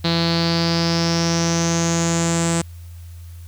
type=tone with low-pass filter sweep; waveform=sawtooth; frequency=167.6 Hz; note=E3; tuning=29 cents sharp; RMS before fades=-19 dBFS; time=0.04-2.62 s; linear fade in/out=10 ms; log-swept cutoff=4100 to 7900 Hz; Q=7.5; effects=added 85 Hz sine -34 dBFS peak until 3.47 s + white hiss -52 dBFS RMS until 3.47 s